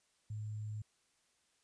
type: tone with sample-and-hold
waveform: sine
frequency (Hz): 106.8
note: G#2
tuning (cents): +49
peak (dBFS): -39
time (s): 0.3-0.82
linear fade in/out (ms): 5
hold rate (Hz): 7350
effects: white hiss -75 dBFS RMS until 1.63 s + resampled to 22050 Hz

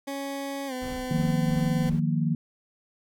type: tone with pitch glide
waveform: 20% pulse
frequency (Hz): 277.2 to 254.2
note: C#4 to C4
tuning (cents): 0 to -50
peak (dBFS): -26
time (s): 0.07-1.9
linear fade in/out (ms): 10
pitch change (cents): -150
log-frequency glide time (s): 0.67-0.73
type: noise with tremolo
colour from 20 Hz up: brown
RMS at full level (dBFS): -37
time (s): 0.81-2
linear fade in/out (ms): 10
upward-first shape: sine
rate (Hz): 2.9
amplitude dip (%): 70
type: chord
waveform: sine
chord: Eb suspended second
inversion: none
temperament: equal with one note detuned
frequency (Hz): 155.56 / 177.05 / 233.1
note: Eb3 / F3 / Bb3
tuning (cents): 0 / +24 / 0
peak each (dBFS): -25 / -28 / -28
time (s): 1.11-2.35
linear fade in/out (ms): 2
effects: none

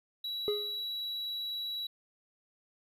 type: tone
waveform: triangle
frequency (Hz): 3908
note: B7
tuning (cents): -19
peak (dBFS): -33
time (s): 0.24-1.87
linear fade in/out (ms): 5
type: tone with exponential decay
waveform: triangle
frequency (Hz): 415.3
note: G#4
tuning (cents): 0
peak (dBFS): -24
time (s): 0.48-0.84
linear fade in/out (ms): 0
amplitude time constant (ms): 78
effects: none

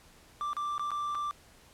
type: tone with dropouts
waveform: triangle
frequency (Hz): 1177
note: D6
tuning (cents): +3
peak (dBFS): -29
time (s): 0.41-1.31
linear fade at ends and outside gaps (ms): 0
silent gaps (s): 0.532-0.567 / 0.78-0.795 / 0.906-0.916 / 1.148-1.152
effects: pink hiss -58 dBFS RMS until 1.73 s + low-pass 12000 Hz 12 dB/octave

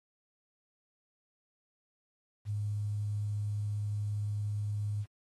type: tone with quantisation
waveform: sine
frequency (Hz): 103.83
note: G#2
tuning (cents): 0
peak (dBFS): -31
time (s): 2.45-5.06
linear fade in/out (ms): 50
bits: 10
effects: AAC 32 kbps

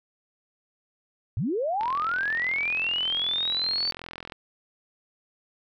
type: linear sweep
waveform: sine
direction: up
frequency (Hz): 84.2 to 4577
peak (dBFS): -24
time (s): 1.37-3.91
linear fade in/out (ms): 0
type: click train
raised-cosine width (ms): 0.3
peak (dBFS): -21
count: 108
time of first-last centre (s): 1.81-4.322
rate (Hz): 42.6
effects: none

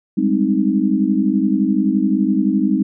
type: chord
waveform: sine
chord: Ab major seventh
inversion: third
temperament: equal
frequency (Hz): 196 / 207.7 / 261.6 / 311.1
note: G3 / Ab3 / C4 / Eb4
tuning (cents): 0 / 0 / 0 / 0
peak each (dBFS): -19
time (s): 0.17-2.83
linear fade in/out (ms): 10
effects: none

